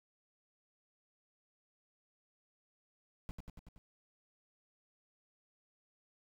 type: noise with echo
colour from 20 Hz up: brown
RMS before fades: -41 dBFS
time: 3.29-3.31 s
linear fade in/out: 0 ms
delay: 94 ms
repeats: 5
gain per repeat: -3 dB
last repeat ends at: 3.78 s
effects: none